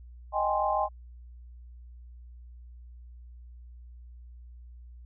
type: chord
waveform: sine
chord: Ab major seventh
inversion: second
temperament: equal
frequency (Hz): 622.3 / 784 / 830.6 / 1046.5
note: Eb5 / G5 / Ab5 / C6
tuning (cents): 0 / 0 / 0 / 0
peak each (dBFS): -30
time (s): 0.32-0.89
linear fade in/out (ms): 50
effects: added 60 Hz sine -45 dBFS peak until 5.05 s